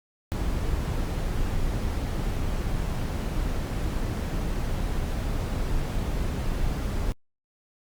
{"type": "noise", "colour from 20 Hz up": "brown", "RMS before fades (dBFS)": -27, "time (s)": [0.32, 7.12], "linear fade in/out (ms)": 0, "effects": ["Opus 48 kbps"]}